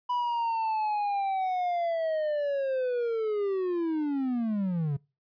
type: linear sweep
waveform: triangle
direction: down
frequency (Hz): 987.8 to 135.7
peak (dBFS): -24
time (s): 0.09-4.97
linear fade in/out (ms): 10
effects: noise-tail reverb RT60 0.3 s tail -25 dB re dry + resampled to 11025 Hz